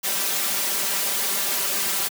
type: noise with comb filter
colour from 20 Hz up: white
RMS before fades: -24 dBFS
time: 0.03-2.09 s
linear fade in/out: 20 ms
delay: 5.1 ms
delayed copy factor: +0.9
effects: high-pass 200 Hz 12 dB/octave